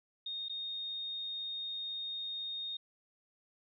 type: tone with dropouts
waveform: sine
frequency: 3698 Hz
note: A#7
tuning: 15 cents flat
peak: -37 dBFS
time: 0.26-2.77 s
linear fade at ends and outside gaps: 5 ms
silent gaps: 0.485-0.495 s
effects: none